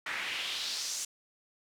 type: noise with band-pass filter sweep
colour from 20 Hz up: pink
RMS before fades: -36 dBFS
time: 0.06-1.05 s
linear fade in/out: 5 ms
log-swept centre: 1800 to 7100 Hz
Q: 2.5
effects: none